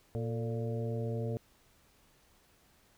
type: harmonic tone with a mistuned harmonic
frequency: 116.54 Hz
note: A#2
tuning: in tune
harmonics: 1 / 2 / 3 / 4 / 5 / 6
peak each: -34 / -41 / -47 / -39 / -44 / -51 dBFS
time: 0.15-1.37 s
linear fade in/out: 0 ms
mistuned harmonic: 4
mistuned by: -65 cents
effects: pink hiss -66 dBFS RMS until 2.97 s